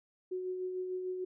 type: tone with tremolo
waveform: sine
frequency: 368.3 Hz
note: F#4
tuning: 8 cents flat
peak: -33 dBFS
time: 0.31-1.25 s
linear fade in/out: 10 ms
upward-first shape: sine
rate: 6.7 Hz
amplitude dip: 35%
effects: none